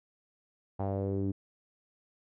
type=tone with low-pass filter sweep; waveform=sawtooth; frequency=98.1 Hz; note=G2; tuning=2 cents sharp; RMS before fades=-32 dBFS; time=0.79-1.32 s; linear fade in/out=10 ms; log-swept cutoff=810 to 290 Hz; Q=3.4; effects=none